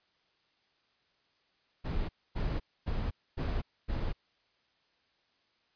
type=noise bursts; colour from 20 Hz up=brown; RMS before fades=-32 dBFS; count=5; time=1.84-4.13 s; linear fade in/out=20 ms; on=250 ms; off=260 ms; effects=white hiss -72 dBFS RMS until 5.75 s + resampled to 11025 Hz